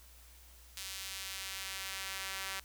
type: tone with high-pass filter sweep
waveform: sawtooth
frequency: 192.6 Hz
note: G3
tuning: 30 cents flat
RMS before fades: -42 dBFS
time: 0.77-2.6 s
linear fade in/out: 0 ms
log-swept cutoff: 3500 to 1600 Hz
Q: 0.83
effects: added 60 Hz sine -57 dBFS peak until 2.64 s + white hiss -60 dBFS RMS until 2.64 s